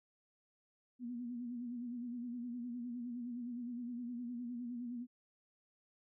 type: tone with vibrato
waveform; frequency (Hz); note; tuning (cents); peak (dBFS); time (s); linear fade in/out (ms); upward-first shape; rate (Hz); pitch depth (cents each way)
sine; 241.7; B3; -37; -40; 0.99-5.07; 50; sine; 9.7; 58
effects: none